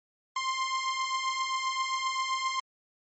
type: beating tone pair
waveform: sawtooth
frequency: 1046.5 / 1054.1 Hz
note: C6 / C6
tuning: 0 / +13 cents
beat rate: 7.6 Hz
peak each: -30 / -26 dBFS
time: 0.36-2.6 s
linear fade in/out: 5 ms
effects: MP3 32 kbps